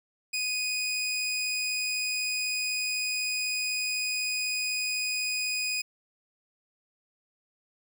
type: tone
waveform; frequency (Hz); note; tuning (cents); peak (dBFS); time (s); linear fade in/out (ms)
20% pulse; 2489; D#7; 0; -23; 0.33-5.82; 10
effects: none